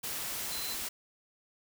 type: tone in noise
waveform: sine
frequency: 4064 Hz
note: B7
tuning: 49 cents sharp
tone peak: -40 dBFS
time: 0.51-0.75 s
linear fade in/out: 10 ms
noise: white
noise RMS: -37 dBFS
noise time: 0.03-0.89 s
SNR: -6 dB
effects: none